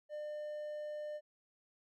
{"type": "tone", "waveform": "triangle", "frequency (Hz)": 600, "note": "D5", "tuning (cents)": 37, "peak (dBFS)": -38, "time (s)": [0.09, 1.21], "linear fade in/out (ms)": 50, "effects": []}